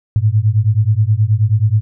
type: beating tone pair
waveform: sine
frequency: 102.8 / 112.2 Hz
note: G#2 / A2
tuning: -17 / +34 cents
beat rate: 9.4 Hz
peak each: -13 dBFS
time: 0.16-1.81 s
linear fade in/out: 0 ms
effects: none